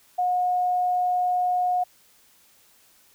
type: tone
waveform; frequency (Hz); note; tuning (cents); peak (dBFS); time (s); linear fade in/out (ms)
sine; 723; F#5; -40; -20; 0.18-1.84; 10
effects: white hiss -58 dBFS RMS until 3.14 s